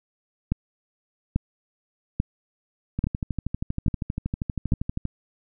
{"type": "two click trains", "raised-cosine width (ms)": 5, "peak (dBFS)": [-14, -9], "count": [27, 6], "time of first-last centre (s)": [[2.99, 5.053], [0.52, 4.722]], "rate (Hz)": [12.6, 1.19], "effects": []}